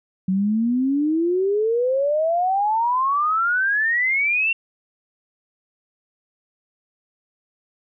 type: exponential sweep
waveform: sine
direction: up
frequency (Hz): 184.1 to 2748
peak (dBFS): -17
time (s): 0.28-4.53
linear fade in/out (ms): 5
effects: none